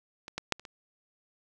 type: clicks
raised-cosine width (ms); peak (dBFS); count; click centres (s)
0.2; -24 / -16 / -8 / -30 / -27; 5; 0.281 / 0.38 / 0.523 / 0.596 / 0.652
effects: none